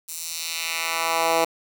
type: tone with high-pass filter sweep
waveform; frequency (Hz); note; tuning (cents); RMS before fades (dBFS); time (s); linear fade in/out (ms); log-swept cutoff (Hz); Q
10% pulse; 164.81; E3; 0; -25; 0.08-1.45; 10; 8400 to 500; 1.1
effects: 7-bit